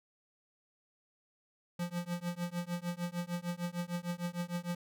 square tone with tremolo, 174.61 Hz, F3, in tune, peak -32 dBFS, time 1.79-4.75 s, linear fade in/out 5 ms, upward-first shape triangle, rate 6.6 Hz, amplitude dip 100%, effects none

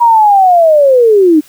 sine linear sweep, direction down, 962 to 291.8 Hz, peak -3 dBFS, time 0-1.41 s, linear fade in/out 20 ms, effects white hiss -42 dBFS RMS until 1.48 s

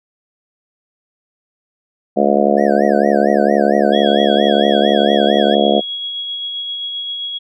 harmonic tone, 71 Hz, C#2, 42 cents sharp, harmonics 3 / 4 / 5 / 6 / 7 / 8 / 9 / 10, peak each -17 / -22 / -19 / -21 / -18 / -19 / -17 / -18 dBFS, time 2.16-5.81 s, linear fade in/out 20 ms
triangle tone with vibrato, 1700 Hz, G#6, 40 cents sharp, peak -26 dBFS, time 2.57-5.55 s, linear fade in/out 10 ms, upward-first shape sine, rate 4.4 Hz, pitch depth 220 cents each way
sine tone with tremolo, 3322 Hz, G#7, in tune, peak -20 dBFS, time 3.92-7.39 s, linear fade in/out 20 ms, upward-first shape sine, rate 7.6 Hz, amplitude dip 25%
effects none

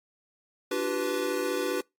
square chord, G dominant seventh, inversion second, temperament equal with one note detuned, 293.7 / 349.2 / 383.9 / 493.9 Hz, D4 / F4 / G4 / B4, 0 / 0 / -36 / 0 cents, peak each -35 / -35 / -32 / -32 dBFS, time 0.71-1.81 s, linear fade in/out 5 ms, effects noise-tail reverb RT60 0.2 s tail -25 dB re dry + AAC 64 kbps

